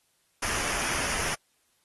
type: noise with comb filter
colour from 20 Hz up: pink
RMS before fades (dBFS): -30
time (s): 0.42-1.35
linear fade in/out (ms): 10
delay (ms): 0.25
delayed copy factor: -0.6
effects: white hiss -70 dBFS RMS until 1.84 s + AAC 32 kbps